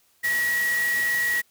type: tone in noise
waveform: sine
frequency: 1916 Hz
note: A#6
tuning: 47 cents sharp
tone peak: -21 dBFS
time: 0.23-1.42 s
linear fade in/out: 20 ms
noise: white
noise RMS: -33 dBFS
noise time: 0.23-1.42 s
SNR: +9 dB
effects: white hiss -63 dBFS RMS until 1.5 s